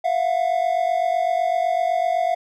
triangle tone pair together, 672.1 / 720 Hz, E5 / F#5, +33 / -47 cents, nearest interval minor second, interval 120 cents, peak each -19 dBFS, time 0.04-2.35 s, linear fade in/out 10 ms, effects none

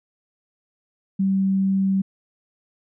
sine tone, 193 Hz, G3, 27 cents flat, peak -17 dBFS, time 1.19-2.02 s, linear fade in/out 10 ms, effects none

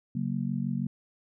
sine chord, F# major, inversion second, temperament just, 138.75 / 185 / 231.2 Hz, C#3 / F#3 / A#3, +2 / 0 / -14 cents, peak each -32 dBFS, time 0.15-0.87 s, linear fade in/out 5 ms, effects none

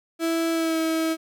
35% pulse tone with pitch glide, 329.6 to 322.6 Hz, E4 to E4, 0 to -37 cents, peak -20 dBFS, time 0.19-1.17 s, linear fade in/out 50 ms, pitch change -37 cents, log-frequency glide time 0.52-0.78 s, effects none

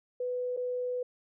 sine tone with dropouts, 496.9 Hz, B4, 11 cents sharp, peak -30 dBFS, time 0.2-1.03 s, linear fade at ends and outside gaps 5 ms, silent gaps 0.566-0.572 s, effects none

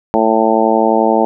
harmonic tone, 111.4 Hz, A2, 22 cents sharp, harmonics 2 / 3 / 4 / 5 / 6 / 7 / 8, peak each -17 / -17 / -17 / -17 / -17 / -17 / -17 dBFS, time 0.14-1.25 s, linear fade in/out 0 ms, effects none

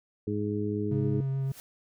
harmonic tone, 104.2 Hz, G#2, 6 cents sharp, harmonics 1 / 2 / 3 / 4, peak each -33 / -33 / -33 / -33 dBFS, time 0.27-1.21 s, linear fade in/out 5 ms
triangle tone with vibrato, 135.1 Hz, C#3, 44 cents flat, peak -25 dBFS, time 0.91-1.52 s, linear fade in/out 5 ms, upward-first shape triangle, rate 7 Hz, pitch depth 13 cents each way
white noise with exponential growth, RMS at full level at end -44 dBFS, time 1.38-1.6 s, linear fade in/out 0 ms, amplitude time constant 46 ms
effects none

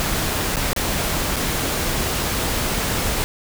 pink noise with dropouts, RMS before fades -22 dBFS, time 0-3.24 s, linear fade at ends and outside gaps 0 ms, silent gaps 0.559-0.568 / 0.732-0.763 / 1.36-1.365 s, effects none

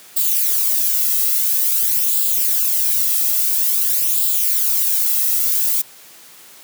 violet noise with flanger, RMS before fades -17 dBFS, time 0.16-5.82 s, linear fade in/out 10 ms, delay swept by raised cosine 0.25 to 1.55 ms, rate 0.49 Hz, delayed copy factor +0.6, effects white hiss -43 dBFS RMS until 6.63 s + high-pass 150 Hz 12 dB/octave

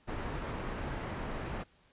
pink low-pass noise, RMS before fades -38 dBFS, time 0.07-1.64 s, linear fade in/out 20 ms, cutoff 1800 Hz, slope 12 dB/octave, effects pink hiss -66 dBFS RMS until 1.92 s + resampled to 8000 Hz

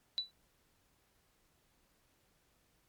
sine tone with exponential decay, 3961 Hz, B7, 4 cents sharp, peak -28 dBFS, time 0.18-0.31 s, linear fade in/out 0 ms, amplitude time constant 28 ms, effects pink hiss -73 dBFS RMS until 2.88 s + MP3 96 kbps

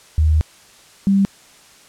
sine tone pair in turn, 77.78 / 196.5 Hz, D#2 / G3, 0 / +4 cents, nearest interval octave + major third, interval 1604 cents, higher second, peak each -11 dBFS, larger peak neither, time 0.18-0.41 / 1.07-1.25 s, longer first, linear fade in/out 0 ms, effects white hiss -47 dBFS RMS until 1.88 s + low-pass 9000 Hz 12 dB/octave

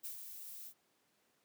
violet noise with ADSR envelope, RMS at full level -43 dBFS, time 0.03-0.74 s, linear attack 21 ms, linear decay 110 ms, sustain -6 dB, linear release 74 ms, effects pink hiss -75 dBFS RMS until 1.44 s + high-pass 200 Hz 12 dB/octave

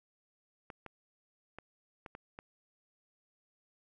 clicks, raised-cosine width 0.5 ms, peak -30 dBFS, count 6, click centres 0.702 / 0.863 / 1.586 / 2.062 / 2.151 / 2.389 s, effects none

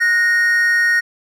triangle tone pair together, 1461.1 / 1861 Hz, F#6 / A#6, -22 / -3 cents, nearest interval major third, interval 419 cents, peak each -18 / -11 dBFS, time 0-1.01 s, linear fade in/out 20 ms, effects none

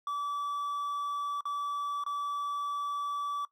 triangle tone with dropouts, 1153 Hz, D6, 32 cents flat, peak -29 dBFS, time 0.07-3.45 s, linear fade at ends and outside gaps 2 ms, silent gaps 1.408-1.454 / 2.038-2.063 s, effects noise-tail reverb RT60 0.1 s tail -19 dB re dry

